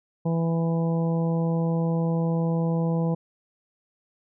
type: harmonic tone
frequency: 165.5 Hz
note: E3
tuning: 7 cents sharp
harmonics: 1 / 2 / 3 / 4 / 5 / 6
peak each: -22 / -34 / -30 / -38 / -38 / -41 dBFS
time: 0.25-3.15 s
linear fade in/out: 10 ms
effects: none